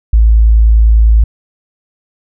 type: tone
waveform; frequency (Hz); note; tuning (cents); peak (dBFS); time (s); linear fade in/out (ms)
sine; 55; A1; 0; -3; 0.13-1.24; 5
effects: none